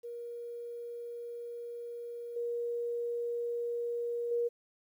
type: tone with level steps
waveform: sine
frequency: 474.1 Hz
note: A#4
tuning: 29 cents sharp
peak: -39 / -32 / -28 dBFS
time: 0.03-4.49 s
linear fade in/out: 20 ms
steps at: 2.36 / 4.31 s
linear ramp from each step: 5 ms
effects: 11-bit

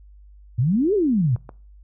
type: exponential two-way sweep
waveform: sine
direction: up then down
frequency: 110 to 440 to 110 Hz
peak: -16 dBFS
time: 0.58-1.36 s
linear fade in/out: 10 ms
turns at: 0.94 s
type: clicks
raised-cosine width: 1 ms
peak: -27 / -23 dBFS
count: 2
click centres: 1.362 / 1.492 s
effects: noise-tail reverb RT60 0.4 s tail -21 dB re dry + added 50 Hz sine -44 dBFS peak until 1.83 s

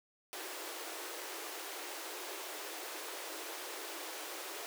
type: high-pass noise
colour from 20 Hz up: pink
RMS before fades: -44 dBFS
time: 0.33-4.66 s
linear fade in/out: 0 ms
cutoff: 310 Hz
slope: 96 dB/octave
effects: none

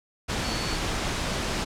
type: tone in noise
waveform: sine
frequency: 4435 Hz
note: C#8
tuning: in tune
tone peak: -35 dBFS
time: 0.43-0.77 s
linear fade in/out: 20 ms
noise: pink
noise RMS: -28 dBFS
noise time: 0.28-1.65 s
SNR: -10 dB
effects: low-pass 7000 Hz 12 dB/octave

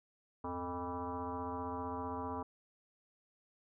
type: tone with frequency modulation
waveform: sine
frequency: 622.3 Hz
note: D#5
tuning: in tune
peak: -37 dBFS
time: 0.44-2.43 s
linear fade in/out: 5 ms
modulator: 180 Hz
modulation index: 2.9
effects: none

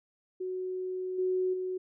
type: tone with level steps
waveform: sine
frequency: 370 Hz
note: F#4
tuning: in tune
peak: -32 / -26 / -31 dBFS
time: 0.4-1.78 s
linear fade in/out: 10 ms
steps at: 1.18 / 1.53 s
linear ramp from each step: 10 ms
effects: none

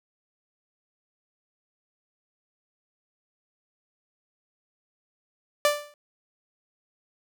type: tone with exponential decay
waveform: sawtooth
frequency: 588 Hz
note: D5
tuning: 2 cents sharp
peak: -13 dBFS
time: 5.65-5.94 s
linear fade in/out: 1 ms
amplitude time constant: 63 ms
effects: none

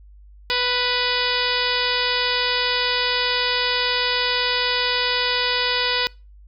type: harmonic tone with a mistuned harmonic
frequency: 493.9 Hz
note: B4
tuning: in tune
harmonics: 1 / 2 / 3 / 4 / 5 / 6 / 7 / 8 / 9 / 10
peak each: -28 / -28 / -28 / -28 / -28 / -28 / -28 / -28 / -28 / -28 dBFS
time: 0.5-6.07 s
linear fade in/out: 0 ms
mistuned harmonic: 8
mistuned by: -27 cents
effects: noise-tail reverb RT60 0.3 s tail -25 dB re dry + added 50 Hz sine -43 dBFS peak until 6.47 s

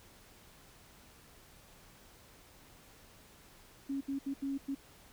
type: tone bursts at uneven times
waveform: sine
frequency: 274.9 Hz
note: C#4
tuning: 14 cents flat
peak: -33 dBFS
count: 5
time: 3.89-4.01 / 4.08-4.19 / 4.26-4.34 / 4.42-4.58 / 4.68-4.75 s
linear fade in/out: 10 ms
effects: pink hiss -59 dBFS RMS until 5.12 s

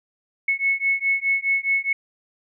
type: beating tone pair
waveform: sine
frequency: 2196 / 2200.8 Hz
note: C#7 / C#7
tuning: -17 / -13 cents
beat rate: 4.8 Hz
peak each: -22 dBFS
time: 0.48-1.93 s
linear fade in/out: 5 ms
effects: none

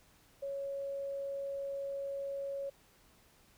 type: tone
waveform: sine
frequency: 554.4 Hz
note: C#5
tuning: in tune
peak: -36 dBFS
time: 0.42-2.7 s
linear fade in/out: 10 ms
effects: pink hiss -65 dBFS RMS until 3.57 s

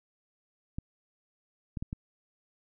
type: clicks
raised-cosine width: 5 ms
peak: -22 dBFS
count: 4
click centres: 0.785 / 1.772 / 1.825 / 1.929 s
effects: none

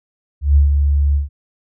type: tone with ADSR envelope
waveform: sine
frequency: 71.5 Hz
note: D2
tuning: 46 cents flat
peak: -6 dBFS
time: 0.41-1.29 s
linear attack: 150 ms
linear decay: 130 ms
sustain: -5 dB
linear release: 140 ms
effects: none

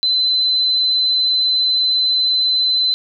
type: tone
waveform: sine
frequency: 4043 Hz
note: B7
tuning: 40 cents sharp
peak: -13 dBFS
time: 0.03-2.94 s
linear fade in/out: 0 ms
effects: none

